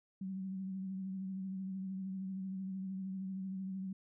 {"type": "tone with vibrato", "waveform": "sine", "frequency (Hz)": 190.3, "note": "F#3", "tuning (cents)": 49, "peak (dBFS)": -38, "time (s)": [0.21, 3.93], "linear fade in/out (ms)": 5, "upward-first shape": "triangle", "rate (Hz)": 13, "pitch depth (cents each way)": 39, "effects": []}